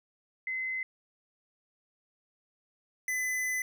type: tone pair in turn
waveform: sine / square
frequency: 2049 / 2013 Hz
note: C7 / B6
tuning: -37 / +33 cents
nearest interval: unison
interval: 30 cents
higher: first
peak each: -31 / -30 dBFS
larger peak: second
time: 0.47-0.83 / 3.08-3.62 s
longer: second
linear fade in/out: 2 ms
effects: none